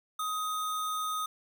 sine tone with sample-and-hold, 1256 Hz, D#6, 16 cents sharp, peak -30 dBFS, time 0.19-1.26 s, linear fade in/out 5 ms, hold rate 4900 Hz, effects none

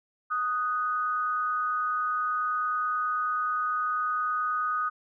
sine tone pair together, 1244.5 / 1485.1 Hz, D#6 / F#6, 0 / +6 cents, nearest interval minor third, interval 306 cents, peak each -26 / -33 dBFS, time 0.3-4.9 s, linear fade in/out 20 ms, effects none

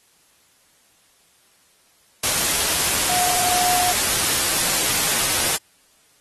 sine tone in noise, 721 Hz, F#5, 45 cents flat, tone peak -22 dBFS, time 3.09-3.92 s, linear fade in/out 10 ms, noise white, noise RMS -20 dBFS, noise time 2.23-5.57 s, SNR -5 dB, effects white hiss -58 dBFS RMS until 6.2 s + AAC 32 kbps

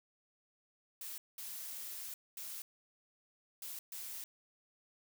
blue noise bursts at uneven times, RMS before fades -45 dBFS, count 5, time 1.01-1.18 / 1.38-2.14 / 2.37-2.62 / 3.62-3.79 / 3.92-4.24 s, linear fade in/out 2 ms, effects none

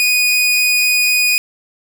sawtooth tone, 2476 Hz, D#7, 9 cents flat, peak -8 dBFS, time 0-1.38 s, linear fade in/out 0 ms, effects 8-bit

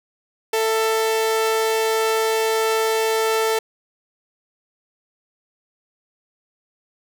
sawtooth tone pair together, 443.6 / 664.6 Hz, A4 / E5, +14 / +14 cents, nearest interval perfect fifth, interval 700 cents, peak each -14 / -26 dBFS, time 0.53-3.59 s, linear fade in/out 5 ms, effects none

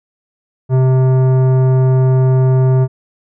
sine tone with tanh clipping, 130 Hz, C3, 11 cents flat, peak -10 dBFS, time 0.69-2.88 s, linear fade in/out 50 ms, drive 14 dB, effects none

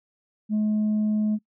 sine tone, 213 Hz, G#3, 44 cents sharp, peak -18 dBFS, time 0.49-1.39 s, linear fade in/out 50 ms, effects noise-tail reverb RT60 0.1 s tail -24 dB re dry + tanh soft clip ceiling -19 dBFS

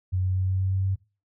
sine tone with pitch steps, 92.5 / 93.09 / 93.68 / 94.28 / 94.88 / 95.49 / 96.09 Hz, F#2 / F#2 / F#2 / F#2 / F#2 / G2 / G2, 0 / +11 / +22 / +33 / +44 / -45 / -34 cents, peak -22 dBFS, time 0.12-0.96 s, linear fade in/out 20 ms, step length 120 ms, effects noise-tail reverb RT60 0.3 s tail -19 dB re dry

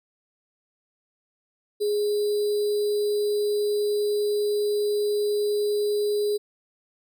sine tone with sample-and-hold, 415.3 Hz, G#4, in tune, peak -21 dBFS, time 1.8-6.38 s, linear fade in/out 20 ms, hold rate 4410 Hz, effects none

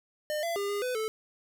square tone with pitch steps, 605 / 676 / 402.7 / 407.7 / 502 / 437.5 Hz, D#5 / E5 / G4 / G#4 / B4 / A4, -49 / +43 / +47 / -32 / +28 / -10 cents, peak -30 dBFS, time 0.3-1.08 s, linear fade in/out 0 ms, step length 130 ms, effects none

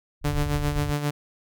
pink low-pass noise, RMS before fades -29 dBFS, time 0.21-0.95 s, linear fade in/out 50 ms, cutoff 110 Hz, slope 96 dB/octave
sawtooth tone with tremolo, 146.3 Hz, D3, 6 cents flat, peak -18 dBFS, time 0.24-1.11 s, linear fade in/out 10 ms, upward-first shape sine, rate 7.5 Hz, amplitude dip 60%
effects none

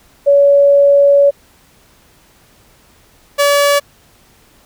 sine / sawtooth tone pair in turn, 565 / 571.9 Hz, C#5 / D5, +33 / -46 cents, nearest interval unison, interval 21 cents, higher second, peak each -5 dBFS, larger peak neither, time 0.26-1.31 / 3.38-3.8 s, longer first, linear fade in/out 20 ms, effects pink hiss -49 dBFS RMS until 4.65 s

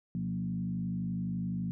sine tone with frequency modulation, 179.1 Hz, F3, 44 cents sharp, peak -31 dBFS, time 0.15-1.71 s, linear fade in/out 0 ms, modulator 51.8 Hz, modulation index 1, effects none

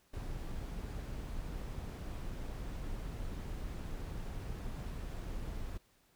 brown noise, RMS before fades -41 dBFS, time 0.13-5.78 s, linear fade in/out 10 ms, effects pink hiss -70 dBFS RMS until 6.15 s

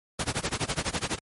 pink noise with tremolo, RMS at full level -26 dBFS, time 0.19-1.19 s, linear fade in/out 5 ms, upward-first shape sine, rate 12 Hz, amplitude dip 95%, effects high-pass 60 Hz 12 dB/octave + MP3 48 kbps

